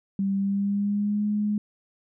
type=tone with pitch glide; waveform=sine; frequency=196 to 208.9 Hz; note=G3 to G#3; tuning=0 to +10 cents; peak=-22 dBFS; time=0.19-1.58 s; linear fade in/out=2 ms; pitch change=+110 cents; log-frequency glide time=0.35-1.25 s; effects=none